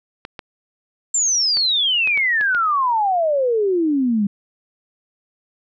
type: clicks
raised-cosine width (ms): 0.3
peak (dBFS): -15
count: 7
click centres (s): 0.251 / 0.392 / 1.571 / 2.074 / 2.175 / 2.411 / 2.548
type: exponential sweep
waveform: sine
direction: down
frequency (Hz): 7470 to 196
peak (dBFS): -15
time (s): 1.14-4.27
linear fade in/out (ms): 5
effects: none